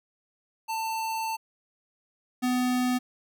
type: tone pair in turn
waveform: square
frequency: 892 / 250.3 Hz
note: A5 / B3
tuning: +23 / +23 cents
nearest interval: octave + minor seventh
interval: 2200 cents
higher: first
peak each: -29 / -24 dBFS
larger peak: second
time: 0.68-1.37 / 2.42-2.99 s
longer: first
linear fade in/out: 20 ms
effects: none